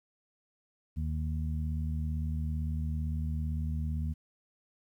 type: harmonic tone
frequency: 77.78 Hz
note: D#2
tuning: in tune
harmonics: 1 / 2 / 3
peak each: -31 / -37 / -41 dBFS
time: 0.96-4.14 s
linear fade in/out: 20 ms
effects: 11-bit